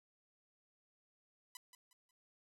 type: tone with echo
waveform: 5% pulse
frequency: 996 Hz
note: B5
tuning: 14 cents sharp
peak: -36 dBFS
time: 1.55-1.57 s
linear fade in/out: 2 ms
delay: 180 ms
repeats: 3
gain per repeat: -10 dB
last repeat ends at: 2.11 s
effects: none